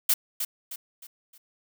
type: noise with echo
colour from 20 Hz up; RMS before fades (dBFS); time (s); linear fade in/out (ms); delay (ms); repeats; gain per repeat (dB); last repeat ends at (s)
blue; -21; 0.09-0.14; 5; 310; 4; -8; 1.38
effects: none